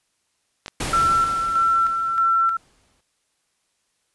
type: clicks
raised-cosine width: 0.2 ms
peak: -14 dBFS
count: 2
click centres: 0.661 / 0.681 s
type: noise with exponential decay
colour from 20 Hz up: pink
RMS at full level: -25 dBFS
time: 0.8-3.01 s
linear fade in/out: 5 ms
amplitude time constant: 480 ms
type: tone with tremolo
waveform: sine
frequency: 1347 Hz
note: E6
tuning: 37 cents sharp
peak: -15 dBFS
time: 0.93-2.57 s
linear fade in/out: 5 ms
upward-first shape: square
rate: 1.6 Hz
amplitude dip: 45%
effects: white hiss -70 dBFS RMS until 4.14 s + resampled to 24000 Hz